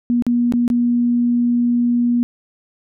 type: tone with dropouts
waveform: sine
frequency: 240.3 Hz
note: B3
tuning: 47 cents flat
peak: -13 dBFS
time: 0.1-2.23 s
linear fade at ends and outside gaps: 0 ms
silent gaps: 0.223-0.266 / 0.523-0.537 / 0.679-0.701 s
effects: none